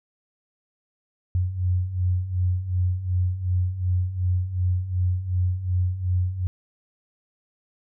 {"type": "beating tone pair", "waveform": "sine", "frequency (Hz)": [89, 91.7], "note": ["F2", "F#2"], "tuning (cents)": [33, -15], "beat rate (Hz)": 2.7, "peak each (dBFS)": [-27, -22], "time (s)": [1.35, 6.47], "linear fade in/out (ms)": 0, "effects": []}